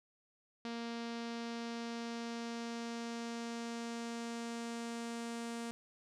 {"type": "tone with low-pass filter sweep", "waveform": "sawtooth", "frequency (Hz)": 233.1, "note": "A#3", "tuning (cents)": 0, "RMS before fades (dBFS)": -42, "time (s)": [0.65, 5.71], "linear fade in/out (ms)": 0, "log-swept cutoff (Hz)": [4700, 8500], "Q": 1.6, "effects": []}